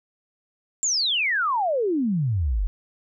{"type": "exponential sweep", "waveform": "sine", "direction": "down", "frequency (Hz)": [7470, 41.2], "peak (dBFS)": -20, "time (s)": [0.83, 2.67], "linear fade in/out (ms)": 0, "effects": []}